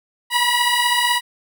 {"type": "beating tone pair", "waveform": "15% pulse", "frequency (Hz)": [961, 977], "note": ["B5", "B5"], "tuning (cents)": [-48, -19], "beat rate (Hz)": 16, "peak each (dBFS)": -12, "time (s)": [0.3, 1.21], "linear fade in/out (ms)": 50, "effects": []}